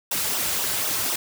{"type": "noise with flanger", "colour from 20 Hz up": "white", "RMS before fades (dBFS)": -25, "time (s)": [0.11, 1.16], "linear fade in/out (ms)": 5, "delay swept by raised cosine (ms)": [0.43, 4.33], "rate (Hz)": 4, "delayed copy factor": -0.8, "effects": []}